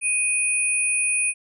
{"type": "tone pair together", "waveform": "sine", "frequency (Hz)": [2489, 9417], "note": ["D#7", "D9"], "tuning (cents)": [0, 4], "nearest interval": "octave + major seventh", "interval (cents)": 2304, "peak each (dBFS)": [-22, -22], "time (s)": [0.01, 1.34], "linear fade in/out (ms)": 50, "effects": []}